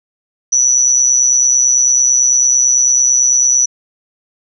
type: tone with amplitude modulation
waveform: sine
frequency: 5920 Hz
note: F#8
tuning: in tune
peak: -5 dBFS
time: 0.52-3.66 s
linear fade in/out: 10 ms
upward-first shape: sine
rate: 129 Hz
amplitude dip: 70%
effects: none